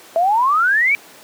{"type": "exponential sweep", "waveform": "sine", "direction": "up", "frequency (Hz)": [648, 2358], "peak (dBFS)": -12, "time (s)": [0.16, 0.95], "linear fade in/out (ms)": 0, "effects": ["pink hiss -42 dBFS RMS until 1.23 s", "high-pass 300 Hz 12 dB/octave"]}